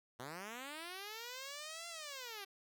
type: linear two-way sweep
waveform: 5% pulse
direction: up then down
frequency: 116.54 to 690 to 381.5 Hz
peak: -34 dBFS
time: 0.19-2.45 s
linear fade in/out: 10 ms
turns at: 1.88 s
effects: none